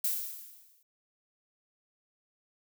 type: noise with exponential decay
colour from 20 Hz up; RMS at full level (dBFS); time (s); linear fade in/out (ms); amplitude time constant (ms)
violet; -28; 0.04-0.83; 5; 170
effects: none